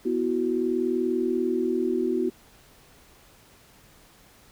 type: chord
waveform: sine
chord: B suspended fourth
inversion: none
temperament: equal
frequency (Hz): 246.9 / 329.6 / 370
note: B3 / E4 / F#4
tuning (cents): 0 / 0 / 0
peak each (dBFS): -28 / -28 / -25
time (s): 0.05-2.3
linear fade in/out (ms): 10
effects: pink hiss -55 dBFS RMS until 4.51 s